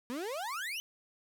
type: exponential sweep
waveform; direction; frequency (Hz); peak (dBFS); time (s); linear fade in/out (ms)
35% pulse; up; 233.1 to 3088; -34; 0.1-0.8; 0
effects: none